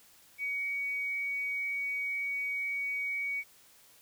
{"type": "tone", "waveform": "sine", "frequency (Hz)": 2251, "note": "C#7", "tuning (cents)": 26, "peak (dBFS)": -31, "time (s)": [0.38, 3.44], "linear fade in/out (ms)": 50, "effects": ["white hiss -60 dBFS RMS until 4.01 s"]}